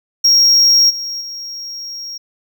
triangle tone with level steps, 5588 Hz, F8, in tune, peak -6 / -20 / -24 dBFS, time 0.24-2.18 s, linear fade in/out 10 ms, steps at 0.89 / 1.2 s, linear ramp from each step 20 ms, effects none

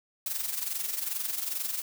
blue noise with amplitude modulation, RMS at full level -30 dBFS, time 0.26-1.82 s, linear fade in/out 2 ms, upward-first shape sine, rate 22.4 Hz, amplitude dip 65%, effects none

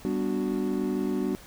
triangle chord, G major seventh, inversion none, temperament equal, 196 / 246.9 / 293.7 / 370 Hz, G3 / B3 / D4 / F#4, 0 / 0 / 0 / 0 cents, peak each -29 dBFS, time 0.05-1.35 s, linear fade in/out 0 ms, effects pink hiss -49 dBFS RMS until 1.46 s

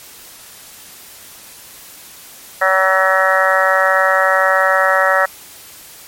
harmonic tone, 189.4 Hz, F#3, 41 cents sharp, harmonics 3 / 4 / 5 / 6 / 7 / 8 / 9 / 10, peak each -16 / -20 / -23 / -23 / -16 / -23 / -19 / -17 dBFS, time 2.61-5.26 s, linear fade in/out 10 ms, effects white hiss -38 dBFS RMS until 6.07 s + MP3 64 kbps

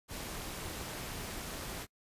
pink noise with amplitude modulation, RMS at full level -39 dBFS, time 0.08-1.87 s, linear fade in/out 50 ms, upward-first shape sine, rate 287 Hz, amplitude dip 55%, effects noise-tail reverb RT60 0.1 s tail -25 dB re dry + resampled to 32000 Hz

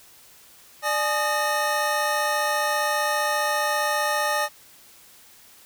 square tone cluster, 593 / 848 / 1233 / 1834 Hz, D5 / G#5 / D#6 / A#6, +17 / +36 / -16 / -29 cents, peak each -28 dBFS, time 0.82-4.49 s, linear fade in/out 50 ms, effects white hiss -51 dBFS RMS until 5.65 s

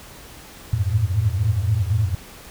sine tone cluster, 87.1 / 99.9 / 109.1 / 113.1 Hz, F2 / G2 / A2 / A2, -4 / +33 / -14 / +48 cents, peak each -23 dBFS, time 0.73-2.15 s, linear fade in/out 5 ms, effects pink hiss -42 dBFS RMS until 2.5 s

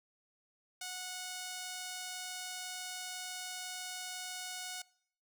5% pulse tone, 734 Hz, F#5, 14 cents flat, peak -29 dBFS, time 0.81-4.82 s, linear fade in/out 5 ms, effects noise-tail reverb RT60 0.6 s tail -22 dB re dry

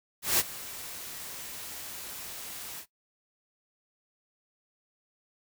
white noise with ADSR envelope, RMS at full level -23 dBFS, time 0.22-2.86 s, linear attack 170 ms, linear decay 33 ms, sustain -18 dB, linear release 73 ms, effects noise-tail reverb RT60 0.1 s tail -17 dB re dry

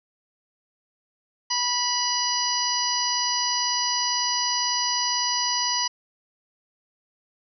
harmonic tone with a mistuned harmonic, 978 Hz, B5, 17 cents flat, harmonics 1 / 2 / 3 / 4 / 5 / 6, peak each -28 / -34 / -32 / -36 / -25 / -29 dBFS, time 1.5-5.88 s, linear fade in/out 10 ms, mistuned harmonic 4, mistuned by +65 cents, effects none

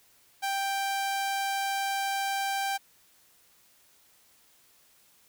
sawtooth tone, 786 Hz, G5, 4 cents sharp, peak -24 dBFS, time 0.42-2.78 s, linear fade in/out 20 ms, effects white hiss -62 dBFS RMS until 5.28 s

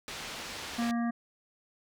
white low-pass noise, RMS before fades -41 dBFS, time 0.08-0.91 s, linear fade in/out 0 ms, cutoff 4400 Hz, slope 12 dB/octave
harmonic tone, 234.8 Hz, A#3, 13 cents sharp, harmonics 1 / 3 / 5 / 7 / 8, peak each -28 / -38 / -42 / -45 / -46 dBFS, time 0.78-1.11 s, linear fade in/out 10 ms
effects none

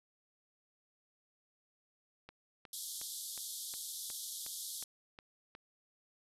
click train, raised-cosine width 0.3 ms, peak -34 dBFS, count 10, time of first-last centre 2.29-5.551 s, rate 2.76 Hz
white band-pass noise, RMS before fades -44 dBFS, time 2.73-4.84 s, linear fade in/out 2 ms, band 3300 to 13000 Hz, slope 96 dB/octave
effects none

